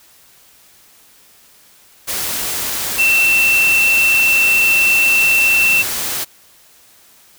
sine tone in noise, 2685 Hz, E7, 31 cents sharp, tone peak -10 dBFS, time 2.98-5.83 s, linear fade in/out 20 ms, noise white, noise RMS -21 dBFS, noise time 2.07-6.25 s, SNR +8 dB, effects white hiss -48 dBFS RMS until 7.38 s

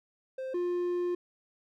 triangle tone pair in turn, 523.3 / 353.5 Hz, C5 / F4, 0 / +21 cents, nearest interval perfect fifth, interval 679 cents, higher first, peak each -32 / -26 dBFS, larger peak second, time 0.38-0.54 / 0.54-1.15 s, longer second, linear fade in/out 5 ms, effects none

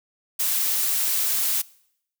blue noise, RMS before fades -23 dBFS, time 0.39-1.62 s, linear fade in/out 10 ms, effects noise-tail reverb RT60 0.7 s tail -22 dB re dry

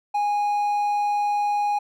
triangle tone, 825 Hz, G#5, 12 cents flat, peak -18 dBFS, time 0.14-1.79 s, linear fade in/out 10 ms, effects none

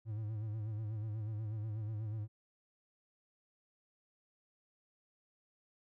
triangle tone with vibrato, 107.9 Hz, A2, 33 cents flat, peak -35 dBFS, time 0.05-2.28 s, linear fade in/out 50 ms, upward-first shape sine, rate 8.2 Hz, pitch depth 69 cents each way, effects none

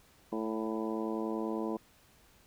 harmonic tone with a mistuned harmonic, 110.5 Hz, A2, 8 cents sharp, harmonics 2 / 3 / 4 / 5 / 6 / 7 / 8 / 9, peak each -37 / -36 / -39 / -43 / -46 / -47 / -48 / -44 dBFS, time 0.32-1.77 s, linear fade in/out 5 ms, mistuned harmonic 7, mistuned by -23 cents, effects pink hiss -63 dBFS RMS until 2.46 s

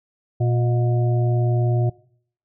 harmonic tone with a mistuned harmonic, 119.8 Hz, A#2, 48 cents sharp, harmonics 1 / 3 / 5 / 6, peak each -17 / -27 / -31 / -33 dBFS, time 0.4-1.9 s, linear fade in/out 10 ms, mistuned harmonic 5, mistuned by +58 cents, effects noise-tail reverb RT60 0.6 s tail -22 dB re dry

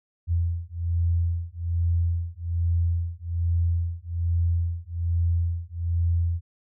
sine beating tone pair, 84.5 / 85.7 Hz, E2 / F2, +43 / -32 cents, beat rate 1.2 Hz, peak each -25 dBFS, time 0.27-6.41 s, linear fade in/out 50 ms, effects none

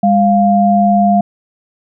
sine tone pair together, 202.7 / 699 Hz, G#3 / F5, -42 / +1 cents, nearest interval octave + major sixth, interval 2143 cents, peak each -10 dBFS, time 0.03-1.21 s, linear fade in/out 5 ms, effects none

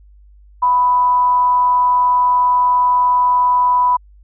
sine tone with amplitude modulation, 990 Hz, B5, 4 cents sharp, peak -9 dBFS, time 0.62-3.97 s, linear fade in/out 10 ms, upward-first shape sine, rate 277 Hz, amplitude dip 25%, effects added 50 Hz sine -42 dBFS peak until 4.23 s

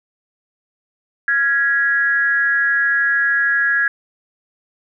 sine tone with amplitude modulation, 1661.2 Hz, G#6, in tune, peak -10 dBFS, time 1.28-3.88 s, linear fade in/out 2 ms, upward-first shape sine, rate 267 Hz, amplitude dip 75%, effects none

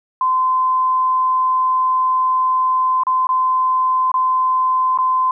sine tone with dropouts, 1030 Hz, C6, 28 cents flat, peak -13 dBFS, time 0.21-5.31 s, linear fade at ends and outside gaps 2 ms, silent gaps 3.035-3.068 / 3.27-3.29 / 4.117-4.141 / 4.976-4.986 s, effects none

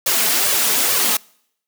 white noise with flanger, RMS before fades -17 dBFS, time 0.06-1.17 s, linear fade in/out 5 ms, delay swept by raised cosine 1.7 to 4.7 ms, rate 2.3 Hz, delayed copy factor +0.6, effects noise-tail reverb RT60 0.7 s tail -26 dB re dry + high-pass 200 Hz 12 dB/octave

